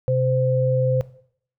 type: tone pair together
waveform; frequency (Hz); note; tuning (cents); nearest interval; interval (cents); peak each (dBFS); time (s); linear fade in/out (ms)
sine; 129 / 516; C3 / C5; -24 / -24; 2 octaves; 2400; -20; 0.08-1.01; 0
effects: noise-tail reverb RT60 0.6 s tail -17 dB re dry